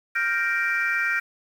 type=chord; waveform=sine; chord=G minor seventh; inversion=third; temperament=equal; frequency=1396.9 / 1568 / 1864.7 / 2349 Hz; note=F6 / G6 / Bb6 / D7; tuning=0 / 0 / 0 / 0 cents; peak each=-26 dBFS; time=0.15-1.2 s; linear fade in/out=10 ms; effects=tanh soft clip ceiling -14 dBFS + 8-bit